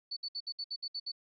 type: tone bursts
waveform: sine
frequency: 4476 Hz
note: C#8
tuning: 16 cents sharp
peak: -35 dBFS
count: 9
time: 0.11-1.119 s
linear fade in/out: 10 ms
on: 57 ms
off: 62 ms
effects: none